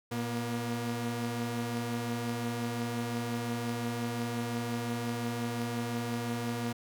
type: tone pair together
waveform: sawtooth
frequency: 116.49 / 238.7 Hz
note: A#2 / A#3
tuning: -1 / +41 cents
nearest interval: octave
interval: 1242 cents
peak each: -32 / -30 dBFS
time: 0.11-6.73 s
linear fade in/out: 10 ms
effects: none